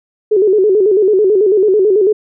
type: tone with vibrato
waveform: sine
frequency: 400.7 Hz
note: G4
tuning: 38 cents sharp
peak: -7 dBFS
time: 0.31-2.13 s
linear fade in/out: 10 ms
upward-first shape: square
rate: 9.1 Hz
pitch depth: 110 cents each way
effects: none